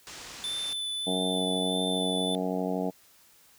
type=low-pass noise; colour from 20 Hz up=white; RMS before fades=-44 dBFS; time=0.07-0.73 s; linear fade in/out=0 ms; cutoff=7300 Hz; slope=24 dB/octave
type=tone with vibrato; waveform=square; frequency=3520 Hz; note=A7; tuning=in tune; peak=-31 dBFS; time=0.44-2.35 s; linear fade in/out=0 ms; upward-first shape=sine; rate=1.6 Hz; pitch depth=16 cents each way
type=harmonic tone; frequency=92.5 Hz; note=F#2; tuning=in tune; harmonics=2 / 3 / 4 / 5 / 6 / 7 / 8 / 9; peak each=-32 / -33 / -39 / -34 / -41 / -35 / -39 / -41 dBFS; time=1.06-2.91 s; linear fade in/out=20 ms
effects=white hiss -59 dBFS RMS until 3.58 s